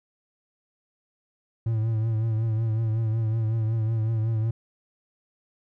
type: tone with vibrato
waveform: triangle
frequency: 111.5 Hz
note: A2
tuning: 23 cents sharp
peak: -20 dBFS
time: 1.66-4.51 s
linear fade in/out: 5 ms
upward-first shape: triangle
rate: 5.4 Hz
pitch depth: 58 cents each way
effects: none